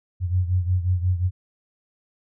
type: beating tone pair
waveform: sine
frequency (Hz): 89.5 / 95.1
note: F2 / F#2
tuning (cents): +43 / +48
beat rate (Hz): 5.6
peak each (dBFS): -20 / -25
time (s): 0.2-1.31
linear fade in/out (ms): 50
effects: none